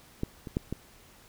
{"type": "clicks", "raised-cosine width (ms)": 3, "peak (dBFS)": [-16, -25, -14, -19], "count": 4, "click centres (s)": [0.234, 0.472, 0.569, 0.726], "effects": ["pink hiss -56 dBFS RMS until 1.28 s"]}